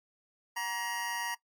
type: tone with amplitude modulation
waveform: 25% pulse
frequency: 947 Hz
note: A#5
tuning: 27 cents sharp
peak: -26 dBFS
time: 0.56-1.35 s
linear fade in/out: 10 ms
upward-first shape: sine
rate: 202 Hz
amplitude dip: 65%
effects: noise-tail reverb RT60 0.1 s tail -18 dB re dry + MP3 96 kbps